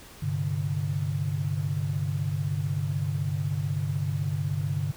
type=chord; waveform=sine; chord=G suspended fourth; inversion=none; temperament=equal with one note detuned; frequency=99.83 / 130.81 / 146.83 Hz; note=G2 / C3 / D3; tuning=+32 / 0 / 0 cents; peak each=-30 / -33 / -28 dBFS; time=0.22-4.92 s; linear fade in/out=10 ms; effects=pink hiss -48 dBFS RMS until 4.96 s